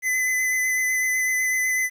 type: tone with vibrato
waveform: square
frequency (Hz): 2022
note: B6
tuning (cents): +40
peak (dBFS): -21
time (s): 0.02-1.9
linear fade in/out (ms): 50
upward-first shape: sine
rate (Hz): 8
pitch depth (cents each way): 16
effects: 9-bit